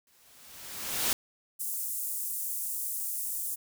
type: noise with exponential growth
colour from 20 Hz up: white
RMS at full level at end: -26 dBFS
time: 0.07-1.13 s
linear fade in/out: 1 ms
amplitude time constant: 230 ms
type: high-pass noise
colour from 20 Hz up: pink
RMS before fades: -34 dBFS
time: 1.59-3.56 s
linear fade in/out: 20 ms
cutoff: 8800 Hz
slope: 24 dB/octave
effects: none